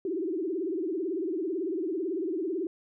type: tone with vibrato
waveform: sine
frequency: 350 Hz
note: F4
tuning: 4 cents sharp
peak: -28 dBFS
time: 0.05-2.67 s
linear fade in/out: 2 ms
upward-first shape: triangle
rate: 18 Hz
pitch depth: 270 cents each way
effects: none